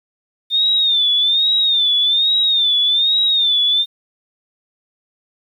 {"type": "tone with vibrato", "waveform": "sine", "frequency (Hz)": 3621, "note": "A7", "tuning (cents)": 49, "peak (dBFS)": -12, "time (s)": [0.5, 3.86], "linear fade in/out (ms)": 50, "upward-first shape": "sine", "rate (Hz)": 1.2, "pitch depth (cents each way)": 100, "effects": ["8-bit"]}